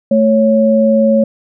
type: tone pair together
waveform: sine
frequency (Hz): 220 / 553.6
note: A3 / C#5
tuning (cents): 0 / -2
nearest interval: octave + major third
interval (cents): 1598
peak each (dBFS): -10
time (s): 0.11-1.24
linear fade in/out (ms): 5
effects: none